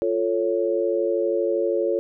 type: chord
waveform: sine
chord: F augmented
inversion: none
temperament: equal with one note detuned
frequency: 349.2 / 441.5 / 554.4 Hz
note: F4 / A4 / C#5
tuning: 0 / +6 / 0 cents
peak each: -24 dBFS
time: 0.02-1.99 s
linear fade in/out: 0 ms
effects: none